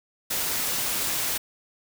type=noise; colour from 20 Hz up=white; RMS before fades=-27 dBFS; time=0.3-1.38 s; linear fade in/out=10 ms; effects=none